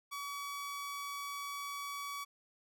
sawtooth tone, 1137 Hz, C#6, 44 cents sharp, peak -36 dBFS, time 0.11-2.25 s, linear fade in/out 20 ms, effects none

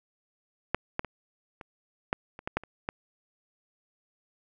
clicks, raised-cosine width 0.5 ms, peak -9 / -12 / -23 / -27 / -11 / -27 / -17 / -11 / -29 / -15 dBFS, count 10, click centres 0.746 / 0.994 / 1.047 / 1.612 / 2.129 / 2.391 / 2.475 / 2.57 / 2.636 / 2.889 s, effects none

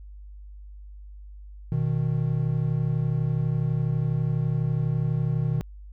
triangle tone pair together, 123.47 / 155.56 Hz, B2 / D#3, 0 / 0 cents, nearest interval major third, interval 400 cents, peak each -23 dBFS, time 1.72-5.61 s, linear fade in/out 0 ms, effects added 50 Hz sine -40 dBFS peak until 5.92 s

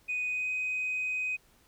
sine tone with pitch glide, 2489 to 2509 Hz, D#7 to D#7, 0 to +14 cents, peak -28 dBFS, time 0.08-1.37 s, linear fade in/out 20 ms, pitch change +14 cents, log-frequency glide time 0.26-0.5 s, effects tanh soft clip ceiling -26 dBFS + pink hiss -64 dBFS RMS until 1.67 s

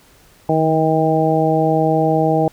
harmonic tone with a mistuned harmonic, 159 Hz, D#3, 38 cents sharp, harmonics 1 / 2 / 3 / 4 / 5, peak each -19 / -19 / -19 / -19 / -19 dBFS, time 0.49-2.48 s, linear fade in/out 2 ms, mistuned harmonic 1, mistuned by -25 cents, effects pink hiss -50 dBFS RMS until 2.52 s

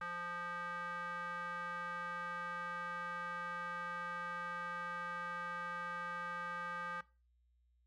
square tone with band-pass filter, 174.61 Hz, F3, in tune, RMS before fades -43 dBFS, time 0.01-7.01 s, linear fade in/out 5 ms, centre 1400 Hz, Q 6.5, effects noise-tail reverb RT60 0.3 s tail -18 dB re dry + added 60 Hz sine -70 dBFS peak until 7.86 s

